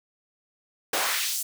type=noise with high-pass filter sweep; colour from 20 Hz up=pink; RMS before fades=-27 dBFS; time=0.93-1.43 s; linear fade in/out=5 ms; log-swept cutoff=460 to 8400 Hz; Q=1.1; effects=none